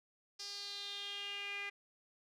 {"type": "tone with band-pass filter sweep", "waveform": "sawtooth", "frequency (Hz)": 403.2, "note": "G4", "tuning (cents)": 49, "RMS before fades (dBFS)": -44, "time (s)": [0.39, 1.7], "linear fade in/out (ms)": 10, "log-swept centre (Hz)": [5100, 2200], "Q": 5.7, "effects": []}